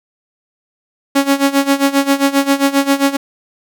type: tone with tremolo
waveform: sawtooth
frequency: 277.2 Hz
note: C#4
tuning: in tune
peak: -4 dBFS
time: 1.15-3.17 s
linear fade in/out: 10 ms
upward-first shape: sine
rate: 7.5 Hz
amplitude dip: 85%
effects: none